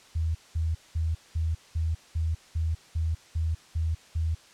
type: tone bursts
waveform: sine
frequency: 80.7 Hz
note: E2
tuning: 36 cents flat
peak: -24 dBFS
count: 11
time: 0.15-4.35 s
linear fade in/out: 10 ms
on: 200 ms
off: 200 ms
effects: white hiss -54 dBFS RMS until 4.53 s + low-pass 7000 Hz 12 dB/octave